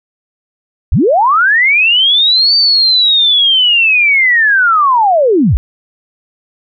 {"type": "linear two-way sweep", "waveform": "sine", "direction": "up then down", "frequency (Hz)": [37.67, 4619, 37.67], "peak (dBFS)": -6, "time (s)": [0.92, 5.57], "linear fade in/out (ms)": 0, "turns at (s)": 2.56, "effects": []}